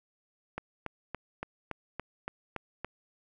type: click train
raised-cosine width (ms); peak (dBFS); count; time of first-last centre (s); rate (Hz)
0.5; -20; 9; 0.58-2.846; 3.53
effects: none